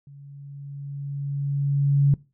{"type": "tone with level ramp", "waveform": "sine", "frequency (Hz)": 140.9, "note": "C#3", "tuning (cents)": 29, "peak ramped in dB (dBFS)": [-42, -13], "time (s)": [0.07, 2.14], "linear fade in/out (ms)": 2, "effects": ["noise-tail reverb RT60 0.3 s tail -22 dB re dry"]}